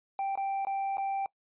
triangle tone with dropouts, 784 Hz, G5, in tune, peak -27 dBFS, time 0.19-1.26 s, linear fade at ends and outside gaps 1 ms, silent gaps 0.355-0.375 / 0.65-0.669 / 0.971-0.981 s, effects noise-tail reverb RT60 0.1 s tail -22 dB re dry + resampled to 8000 Hz

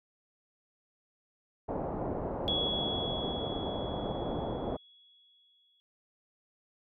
white low-pass noise, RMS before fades -35 dBFS, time 1.68-4.77 s, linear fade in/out 10 ms, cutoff 750 Hz, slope 24 dB/octave
sine tone with exponential decay, 3359 Hz, G#7, 19 cents sharp, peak -28 dBFS, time 2.48-5.8 s, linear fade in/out 0 ms, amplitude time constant 720 ms
effects none

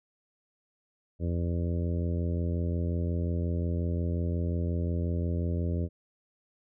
harmonic tone, 85.6 Hz, F2, 34 cents flat, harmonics 1 / 2 / 3 / 4 / 5 / 6 / 7, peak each -28 / -34 / -38 / -40 / -42 / -44 / -45 dBFS, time 1.19-5.89 s, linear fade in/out 50 ms, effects none

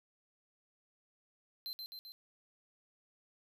square tone with echo, 4104 Hz, C8, 34 cents flat, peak -40 dBFS, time 1.66-1.73 s, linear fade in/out 0 ms, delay 130 ms, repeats 3, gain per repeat -3 dB, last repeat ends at 2.12 s, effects none

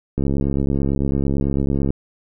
click train, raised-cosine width 3 ms, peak -8 dBFS, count 120, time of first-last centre 0.18-1.905 s, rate 69 Hz, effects none

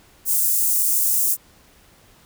white high-pass noise, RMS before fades -19 dBFS, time 0.25-1.37 s, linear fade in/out 50 ms, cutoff 7400 Hz, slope 24 dB/octave, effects pink hiss -53 dBFS RMS until 2.25 s

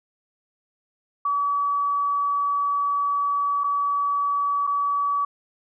sine tone with dropouts, 1142 Hz, D6, 49 cents flat, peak -20 dBFS, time 1.25-5.25 s, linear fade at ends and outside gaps 5 ms, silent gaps 3.637-3.641 / 4.669-4.673 s, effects none

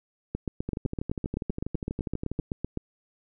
two click trains, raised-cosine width 3 ms, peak -18 / -16 dBFS, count 22 / 20, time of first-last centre 0.69-2.397 / 0.35-2.773 s, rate 12.3 / 7.84 Hz, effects none

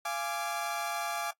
30% pulse chord, D diminished, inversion first, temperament equal with one note detuned, 690 / 830.6 / 1174.7 Hz, F5 / Ab5 / D6, -21 / 0 / 0 cents, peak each -34 dBFS, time 0.05-1.31 s, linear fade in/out 5 ms, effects noise-tail reverb RT60 0.1 s tail -23 dB re dry + AAC 48 kbps

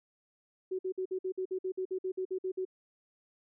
sine tone bursts, 373.8 Hz, F#4, 18 cents sharp, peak -31 dBFS, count 15, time 0.71-2.652 s, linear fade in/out 10 ms, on 80 ms, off 53 ms, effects none

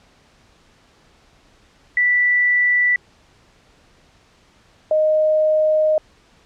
sine tone pair in turn, 1968 / 619.9 Hz, B6 / D#5, -7 / -7 cents, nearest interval octave + minor sixth, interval 2000 cents, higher first, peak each -13 dBFS, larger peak neither, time 1.97-2.96 / 4.91-5.98 s, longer second, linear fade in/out 2 ms, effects pink hiss -54 dBFS RMS until 6.45 s + low-pass 6000 Hz 12 dB/octave

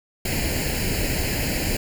pink noise with comb filter, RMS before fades -24 dBFS, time 0.25-1.77 s, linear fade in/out 5 ms, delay 0.42 ms, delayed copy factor +0.8, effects none

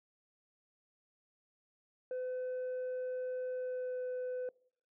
sine tone with pitch glide, 507 to 503.5 Hz, B4 to B4, +45 to +33 cents, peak -33 dBFS, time 2.11-4.49 s, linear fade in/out 2 ms, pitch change -12 cents, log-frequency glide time 3.51-4.03 s, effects noise-tail reverb RT60 0.6 s tail -25 dB re dry + tanh soft clip ceiling -35 dBFS

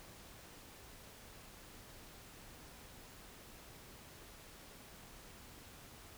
silence, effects pink hiss -56 dBFS RMS until 6.17 s

